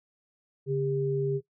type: tone pair together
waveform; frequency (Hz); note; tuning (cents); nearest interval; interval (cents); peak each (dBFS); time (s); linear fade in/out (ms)
sine; 141 / 400.2; C#3 / G4; +30 / +36; octave + tritone; 1806; -28; 0.66-1.41; 50
effects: noise-tail reverb RT60 0.1 s tail -17 dB re dry